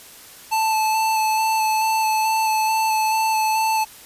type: tone with vibrato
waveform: square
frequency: 877 Hz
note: A5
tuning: 6 cents flat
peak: -18 dBFS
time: 0.51-3.85 s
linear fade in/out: 20 ms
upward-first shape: square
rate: 2.3 Hz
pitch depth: 11 cents each way
effects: white hiss -43 dBFS RMS until 4.05 s + resampled to 32000 Hz